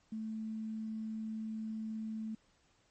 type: tone with quantisation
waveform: sine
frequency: 219.4 Hz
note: A3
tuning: 5 cents flat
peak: -37 dBFS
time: 0.12-2.35 s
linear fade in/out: 5 ms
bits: 11
effects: pink hiss -71 dBFS RMS until 2.9 s + MP3 32 kbps